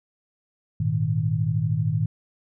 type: chord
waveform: sine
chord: Ab suspended second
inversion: none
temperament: just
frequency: 103.83 / 116.8 / 155.74 Hz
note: Ab2 / Bb2 / Eb3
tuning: 0 / +4 / +2 cents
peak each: -26 / -25 / -24 dBFS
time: 0.8-2.06 s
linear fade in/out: 5 ms
effects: none